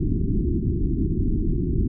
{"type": "low-pass noise", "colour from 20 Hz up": "pink", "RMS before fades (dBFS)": -22, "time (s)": [0, 1.88], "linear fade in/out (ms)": 10, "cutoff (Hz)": 380, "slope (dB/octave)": 96, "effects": []}